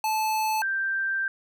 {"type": "tone pair in turn", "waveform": ["square", "sine"], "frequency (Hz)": [870, 1571.8], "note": ["A5", "G6"], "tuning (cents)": [-20, 4], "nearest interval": "minor seventh", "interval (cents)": 1024, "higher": "second", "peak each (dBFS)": -24, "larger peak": "neither", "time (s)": [[0.04, 0.62], [0.62, 1.28]], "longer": "second", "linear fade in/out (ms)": 2, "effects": []}